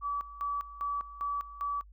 sine tone with tremolo, 1148 Hz, D6, 40 cents flat, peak -30 dBFS, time 0.01-1.84 s, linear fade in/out 50 ms, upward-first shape square, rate 2.5 Hz, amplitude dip 80%, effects added 50 Hz sine -51 dBFS peak until 1.92 s

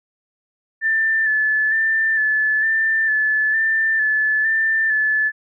sine tone with vibrato, 1757 Hz, A6, 3 cents flat, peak -15 dBFS, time 0.81-5.32 s, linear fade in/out 50 ms, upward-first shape square, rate 1.1 Hz, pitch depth 25 cents each way, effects none

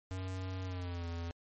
square tone with pitch glide, 93.4 to 84.66 Hz, F#2 to E2, +17 to +47 cents, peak -38 dBFS, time 0.11-1.31 s, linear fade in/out 0 ms, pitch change -170 cents, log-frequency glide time 0.64-1.07 s, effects MP3 32 kbps

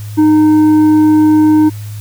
sine tone with tanh clipping, 307.5 Hz, D#4, 20 cents flat, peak -6 dBFS, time 0.17-1.7 s, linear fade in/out 20 ms, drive 6 dB, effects added 105 Hz sine -22 dBFS peak until 2 s + white hiss -38 dBFS RMS until 2 s

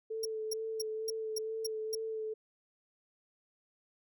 sine tone with vibrato, 440 Hz, A4, in tune, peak -35 dBFS, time 0.1-2.34 s, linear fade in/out 10 ms, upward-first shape sine, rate 2.2 Hz, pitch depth 19 cents each way
sawtooth tone bursts, 5588 Hz, F8, in tune, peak -31 dBFS, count 7, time 0.23-1.951 s, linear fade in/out 5 ms, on 23 ms, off 260 ms
effects none

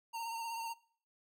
square tone with vibrato, 917 Hz, A#5, 29 cents flat, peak -39 dBFS, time 0.13-0.74 s, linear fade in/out 20 ms, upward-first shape triangle, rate 16 Hz, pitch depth 35 cents each way, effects noise-tail reverb RT60 0.5 s tail -20 dB re dry

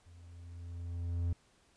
triangle tone with level ramp, 86 Hz, F2, 26 cents flat, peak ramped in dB -52 to -27 dBFS, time 0.06-1.33 s, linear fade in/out 5 ms, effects pink hiss -68 dBFS RMS until 1.76 s + resampled to 22050 Hz

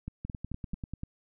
two click trains, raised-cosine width 5 ms, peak -24 / -24 dBFS, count 9 / 4, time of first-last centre 0.25-1.034 / 0.08-0.735 s, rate 10.2 / 4.58 Hz, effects none

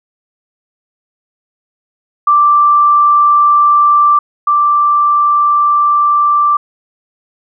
sine tone pair in turn, 1174.7 / 1174.7 Hz, D6 / D6, 0 / 0 cents, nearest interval unison, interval 0 cents, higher neither, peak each -5 / -7 dBFS, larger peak first, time 2.27-4.19 / 4.47-6.57 s, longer second, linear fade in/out 5 ms, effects none

